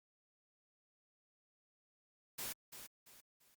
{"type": "noise with echo", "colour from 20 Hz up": "white", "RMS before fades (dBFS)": -43, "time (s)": [2.38, 2.53], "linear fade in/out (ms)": 10, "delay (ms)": 340, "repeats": 3, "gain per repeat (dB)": -9, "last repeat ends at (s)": 3.55, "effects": ["Opus 48 kbps"]}